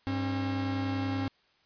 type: tone pair together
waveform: 45% pulse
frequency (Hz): 100 / 269.8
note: G2 / C#4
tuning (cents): +35 / -47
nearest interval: octave + perfect fourth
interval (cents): 1718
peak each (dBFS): -33 / -31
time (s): 0.07-1.28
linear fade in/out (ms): 0
effects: white hiss -67 dBFS RMS until 1.65 s + resampled to 11025 Hz